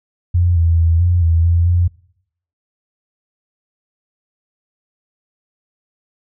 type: tone with pitch steps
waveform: sine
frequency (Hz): 87.6 / 83.4 / 82.8 / 87.8 / 82.7 / 85.2 / 87.5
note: F2 / E2 / E2 / F2 / E2 / F2 / F2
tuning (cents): +6 / +21 / +8 / +10 / +6 / -42 / +4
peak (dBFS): -10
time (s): 0.34-1.88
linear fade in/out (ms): 10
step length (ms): 220
effects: noise-tail reverb RT60 0.7 s tail -23 dB re dry